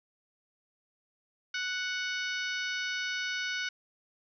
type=harmonic tone; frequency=740 Hz; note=F#5; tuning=in tune; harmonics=2 / 3 / 4 / 5 / 6 / 7 / 8; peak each=-34 / -38 / -40 / -42 / -44 / -45 / -46 dBFS; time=1.54-3.69 s; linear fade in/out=5 ms; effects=none